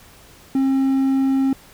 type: tone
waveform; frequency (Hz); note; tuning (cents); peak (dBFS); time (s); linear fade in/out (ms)
triangle; 268.3; C4; +44; -13; 0.55-1.53; 2
effects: pink hiss -47 dBFS RMS until 1.73 s